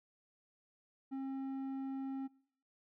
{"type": "tone with low-pass filter", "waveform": "square", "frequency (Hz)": 268.6, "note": "C4", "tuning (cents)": 46, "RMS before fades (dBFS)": -41, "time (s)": [1.11, 2.28], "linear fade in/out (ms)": 20, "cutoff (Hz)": 790, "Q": 0.51, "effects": ["noise-tail reverb RT60 0.6 s tail -23 dB re dry"]}